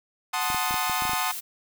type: chord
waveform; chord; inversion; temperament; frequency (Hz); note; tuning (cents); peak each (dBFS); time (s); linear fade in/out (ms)
sawtooth; F# diminished seventh; none; equal; 740 / 880 / 1046.5 / 1244.5; F#5 / A5 / C6 / Eb6; 0 / 0 / 0 / 0; -27; 0.33-1.32; 10
type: noise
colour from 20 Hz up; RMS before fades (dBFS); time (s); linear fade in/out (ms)
blue; -34; 0.4-1.41; 20
type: clicks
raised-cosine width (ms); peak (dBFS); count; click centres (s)
3; -25; 9; 0.502 / 0.546 / 0.709 / 0.742 / 0.897 / 1.022 / 1.053 / 1.095 / 1.134
effects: none